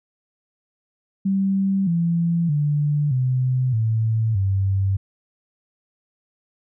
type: tone with pitch steps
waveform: sine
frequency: 194.2 / 169.06 / 147.18 / 128.12 / 111.54 / 97.1 Hz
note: G3 / E3 / D3 / C3 / A2 / G2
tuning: -16 / +44 / +4 / -36 / +24 / -16 cents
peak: -17 dBFS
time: 1.25-4.97 s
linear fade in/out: 10 ms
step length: 620 ms
effects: none